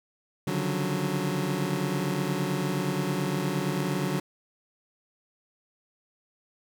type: tone cluster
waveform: 25% pulse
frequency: 139.5 / 148.2 / 175.1 / 185.4 Hz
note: C#3 / D3 / F3 / F#3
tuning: +11 / +16 / +5 / +4 cents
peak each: -30 / -27 / -34 / -26 dBFS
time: 0.47-4.2 s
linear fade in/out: 5 ms
effects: none